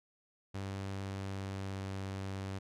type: tone with pitch glide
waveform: sawtooth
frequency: 97.5 to 96.71 Hz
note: G2 to G2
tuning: -9 to -23 cents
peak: -34 dBFS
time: 0.54-2.59 s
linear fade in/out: 10 ms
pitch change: -14 cents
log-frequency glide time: 1.02-1.96 s
effects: low-pass 8000 Hz 12 dB/octave